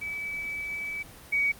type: tone pair in turn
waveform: sine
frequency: 2296 / 2259 Hz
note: D7 / C#7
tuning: -40 / +32 cents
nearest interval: unison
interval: 28 cents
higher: first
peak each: -31 / -22 dBFS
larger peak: second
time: 0.01-1.03 / 1.32-1.52 s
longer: first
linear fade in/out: 10 ms
effects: pink hiss -48 dBFS RMS until 1.59 s + Opus 24 kbps